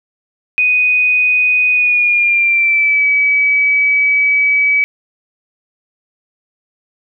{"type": "tone with pitch glide", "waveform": "sine", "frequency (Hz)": [2490, 2283], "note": ["D#7", "D7"], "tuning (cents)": [1, -50], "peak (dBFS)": -9, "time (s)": [0.58, 4.84], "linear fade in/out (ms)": 0, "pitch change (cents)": -151, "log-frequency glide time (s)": [1.72, 3.06], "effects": []}